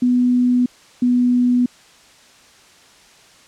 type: tone pair in turn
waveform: sine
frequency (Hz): 247.4 / 246.3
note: B3 / B3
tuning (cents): +3 / -5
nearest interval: unison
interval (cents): 8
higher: first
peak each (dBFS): -12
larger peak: neither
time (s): 0.02-0.66 / 1.02-1.66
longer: neither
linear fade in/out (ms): 5
effects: white hiss -48 dBFS RMS until 3.47 s + low-pass 7000 Hz 12 dB/octave